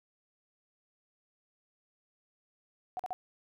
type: tone bursts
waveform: sine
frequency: 740 Hz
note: F#5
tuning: in tune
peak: -33 dBFS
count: 3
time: 2.97-3.13 s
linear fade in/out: 0 ms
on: 24 ms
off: 44 ms
effects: none